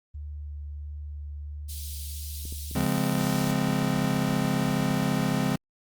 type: tone with vibrato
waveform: sine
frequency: 73.42 Hz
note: D2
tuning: in tune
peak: -34 dBFS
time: 0.14-2.86 s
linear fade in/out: 10 ms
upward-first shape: sine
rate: 1.5 Hz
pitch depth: 11 cents each way
type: high-pass noise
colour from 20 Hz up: pink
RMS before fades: -40 dBFS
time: 1.68-3.53 s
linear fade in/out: 20 ms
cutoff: 3800 Hz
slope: 24 dB/octave
type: clicks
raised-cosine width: 3 ms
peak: -29 dBFS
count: 12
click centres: 2.454 / 2.525 / 2.713 / 2.98 / 3.134 / 3.18 / 3.686 / 3.833 / 3.943 / 4.045 / 4.323 / 4.91 s
type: chord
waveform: square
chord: Db major seventh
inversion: none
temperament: just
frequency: 138.59 / 173.24 / 207.9 / 259.9 Hz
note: Db3 / F3 / Ab3 / C4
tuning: 0 / -14 / +2 / -11 cents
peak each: -30 dBFS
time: 2.75-5.56 s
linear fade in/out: 5 ms
effects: Opus 32 kbps